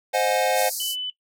square chord, Ab dominant seventh, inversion first, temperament equal with one note detuned, 523.3 / 622.3 / 727.3 / 830.6 Hz, C5 / Eb5 / Gb5 / Ab5, 0 / 0 / -30 / 0 cents, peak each -25 / -27 / -24 / -28 dBFS, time 0.13-0.7 s, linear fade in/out 20 ms
white band-pass noise, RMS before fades -30 dBFS, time 0.54-0.96 s, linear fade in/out 50 ms, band 4300 to 15000 Hz, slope 96 dB/octave
clicks, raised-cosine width 0.2 ms, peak -23 / -32 dBFS, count 2, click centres 0.619 / 0.822 s
sine tone, 2999 Hz, F#7, 23 cents sharp, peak -26 dBFS, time 0.8-1.1 s, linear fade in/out 2 ms
effects noise-tail reverb RT60 0.1 s tail -18 dB re dry

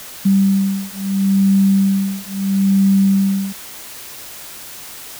sine beating tone pair, 194.9 / 195.65 Hz, G3 / G3, -10 / -3 cents, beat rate 0.75 Hz, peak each -15 / -15 dBFS, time 0.25-3.53 s, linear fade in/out 10 ms, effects white hiss -34 dBFS RMS until 5.19 s

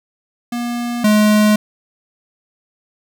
square tone pair in turn, 239.3 / 211.6 Hz, A#3 / G#3, +46 / +33 cents, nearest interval major second, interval 213 cents, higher first, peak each -20 / -10 dBFS, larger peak second, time 0.52-1.04 / 1.04-1.56 s, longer neither, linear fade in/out 5 ms, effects none

